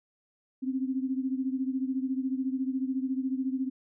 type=beating tone pair; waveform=sine; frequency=259.3 / 273.3 Hz; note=C4 / C#4; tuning=-15 / -24 cents; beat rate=14 Hz; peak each=-29 / -33 dBFS; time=0.62-3.7 s; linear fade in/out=20 ms; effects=none